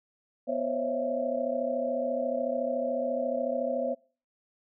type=tone cluster; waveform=sine; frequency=247.4 / 525 / 559 / 641 / 674 Hz; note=B3 / C5 / C#5 / E5 / E5; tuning=+3 / +6 / +14 / -49 / +38 cents; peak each=-35 / -32 / -31 / -39 / -35 dBFS; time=0.47-3.95 s; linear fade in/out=20 ms; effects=noise-tail reverb RT60 0.4 s tail -24 dB re dry